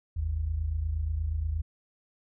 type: tone pair together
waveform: sine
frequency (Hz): 50.55 / 79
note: G#1 / D#2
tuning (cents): -46 / +27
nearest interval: minor sixth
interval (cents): 773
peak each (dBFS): -33 / -28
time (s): 0.16-1.62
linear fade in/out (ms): 10
effects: none